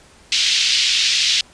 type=band-pass noise; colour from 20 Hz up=pink; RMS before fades=-17 dBFS; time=0.32-1.41 s; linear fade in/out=2 ms; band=2800 to 5400 Hz; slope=24 dB/octave; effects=pink hiss -48 dBFS RMS until 1.53 s + resampled to 22050 Hz